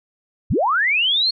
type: linear sweep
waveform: sine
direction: up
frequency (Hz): 41.74 to 4364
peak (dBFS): -15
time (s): 0.5-1.31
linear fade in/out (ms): 10
effects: none